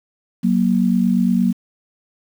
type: tone pair together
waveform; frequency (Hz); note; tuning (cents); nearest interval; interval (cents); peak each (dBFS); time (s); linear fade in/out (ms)
sine; 186.8 / 235.4; F#3 / A#3; +17 / +17; major third; 400; -16; 0.43-1.53; 20
effects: 7-bit